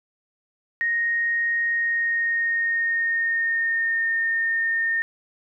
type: tone with pitch glide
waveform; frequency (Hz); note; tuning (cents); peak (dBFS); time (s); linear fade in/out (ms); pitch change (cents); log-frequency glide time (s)
sine; 1864.7 to 1827.4; A#6 to A#6; 0 to -35; -20; 0.81-5.02; 0; -35; 1.67-4.1
effects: none